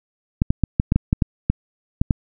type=clicks; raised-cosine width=5 ms; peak=-3 dBFS; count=11; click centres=0.419 / 0.505 / 0.637 / 0.799 / 0.921 / 0.96 / 1.129 / 1.222 / 1.5 / 2.015 / 2.108 s; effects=none